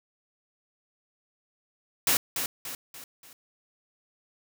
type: noise with echo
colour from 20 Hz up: white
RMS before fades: -23 dBFS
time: 2.07-2.17 s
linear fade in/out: 2 ms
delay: 290 ms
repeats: 4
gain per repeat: -7 dB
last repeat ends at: 3.33 s
effects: none